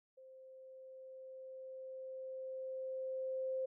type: tone with level ramp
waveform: sine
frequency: 523.3 Hz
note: C5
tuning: in tune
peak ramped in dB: -55 to -35 dBFS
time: 0.17-3.66 s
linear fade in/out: 10 ms
effects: none